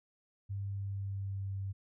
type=tone with pitch glide; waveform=sine; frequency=99.2 to 97.44 Hz; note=G2 to G2; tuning=+21 to -10 cents; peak=-35 dBFS; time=0.49-1.73 s; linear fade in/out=20 ms; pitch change=-31 cents; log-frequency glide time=0.7-1.56 s; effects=none

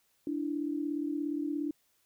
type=tone pair together; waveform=sine; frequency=292.5 / 329.6 Hz; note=D4 / E4; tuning=-7 / 0 cents; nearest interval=major second; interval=207 cents; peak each=-32 / -36 dBFS; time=0.27-1.71 s; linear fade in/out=2 ms; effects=white hiss -72 dBFS RMS until 2.05 s

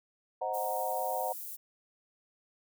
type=chord; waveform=sine; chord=C half-diminished seventh; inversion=none; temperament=equal; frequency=523.3 / 622.3 / 740 / 932.3 Hz; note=C5 / Eb5 / Gb5 / Bb5; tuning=0 / 0 / 0 / 0 cents; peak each=-37 / -38 / -34 / -37 dBFS; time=0.41-1.33 s; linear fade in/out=10 ms
type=high-pass noise; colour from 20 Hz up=white; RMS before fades=-42 dBFS; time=0.53-1.57 s; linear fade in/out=20 ms; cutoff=12000 Hz; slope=12 dB/octave
effects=none

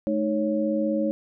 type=tone cluster; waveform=sine; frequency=215.2 / 310.5 / 552 Hz; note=A3 / D#4 / C#5; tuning=-38 / -3 / -7 cents; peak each=-26 dBFS; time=0.07-1.11 s; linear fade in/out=0 ms; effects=none

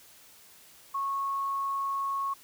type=tone; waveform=sine; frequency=1100 Hz; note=C#6; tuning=14 cents flat; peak=-28 dBFS; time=0.94-2.34 s; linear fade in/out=10 ms; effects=white hiss -55 dBFS RMS until 2.43 s

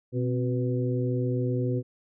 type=harmonic tone with a mistuned harmonic; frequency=123.9 Hz; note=B2; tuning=6 cents sharp; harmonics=1 / 2 / 3 / 4; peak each=-26 / -31 / -32 / -34 dBFS; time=0.12-1.83 s; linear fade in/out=50 ms; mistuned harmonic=2; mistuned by=+76 cents; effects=none

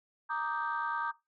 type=chord; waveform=sine; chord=Eb major seventh; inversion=second; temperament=equal; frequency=932.3 / 1174.7 / 1244.5 / 1568 Hz; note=Bb5 / D6 / Eb6 / G6; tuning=0 / 0 / 0 / 0 cents; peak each=-35 / -37 / -38 / -36 dBFS; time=0.29-1.12 s; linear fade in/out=20 ms; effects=noise-tail reverb RT60 0.2 s tail -17 dB re dry + tanh soft clip ceiling -23 dBFS

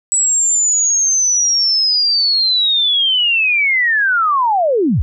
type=linear sweep; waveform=sine; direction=down; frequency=7860 to 50.6 Hz; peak=-11 dBFS; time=0.12-5.02 s; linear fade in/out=0 ms; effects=none

